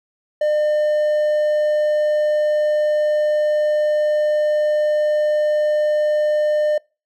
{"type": "tone", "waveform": "triangle", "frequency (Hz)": 603, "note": "D5", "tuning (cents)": 46, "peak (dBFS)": -13, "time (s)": [0.41, 6.78], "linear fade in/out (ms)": 5, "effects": ["noise-tail reverb RT60 0.3 s tail -25 dB re dry"]}